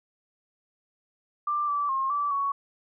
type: tone with pitch steps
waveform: sine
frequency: 1183 / 1159 / 1071 / 1159 / 1116 Hz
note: D6 / D6 / C6 / D6 / C#6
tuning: +12 / -23 / +40 / -23 / +11 cents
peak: -24 dBFS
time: 1.47-2.52 s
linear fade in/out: 5 ms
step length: 210 ms
effects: none